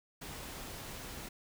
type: noise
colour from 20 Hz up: pink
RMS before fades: -45 dBFS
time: 0.21-1.29 s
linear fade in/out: 10 ms
effects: none